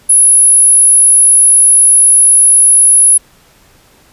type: tone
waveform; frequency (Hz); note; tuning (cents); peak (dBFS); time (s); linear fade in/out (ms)
sine; 10548; E9; 0; -3; 0.09-3.18; 10
effects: pink hiss -46 dBFS RMS until 4.12 s + resampled to 32000 Hz